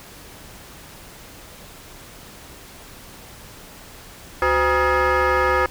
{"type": "tone with frequency modulation", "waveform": "sine", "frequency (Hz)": 370, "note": "F#4", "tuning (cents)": 0, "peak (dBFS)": -13, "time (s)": [4.42, 5.66], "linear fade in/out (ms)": 2, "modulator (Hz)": 441, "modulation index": 3.3, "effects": ["tanh soft clip ceiling -14 dBFS", "pink hiss -42 dBFS RMS until 5.7 s"]}